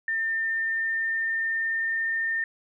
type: tone with pitch glide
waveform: sine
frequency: 1803 to 1813.4 Hz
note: A6 to A#6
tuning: +42 to -48 cents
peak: -24 dBFS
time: 0.08-2.44 s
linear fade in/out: 2 ms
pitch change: +10 cents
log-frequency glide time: 0.31-2.2 s
effects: none